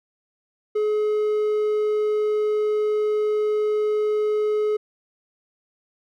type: tone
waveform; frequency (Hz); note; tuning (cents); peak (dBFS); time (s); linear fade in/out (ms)
triangle; 424.3; G#4; +37; -17; 0.75-4.77; 10
effects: none